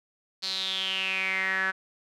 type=tone with band-pass filter sweep; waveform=sawtooth; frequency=190 Hz; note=F#3; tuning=46 cents sharp; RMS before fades=-29 dBFS; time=0.42-1.72 s; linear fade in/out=20 ms; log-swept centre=4400 to 1600 Hz; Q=7.9; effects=none